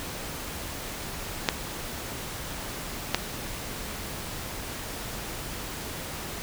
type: clicks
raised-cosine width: 0.2 ms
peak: -3 dBFS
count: 2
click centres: 1.488 / 3.146 s
effects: pink hiss -36 dBFS RMS until 6.42 s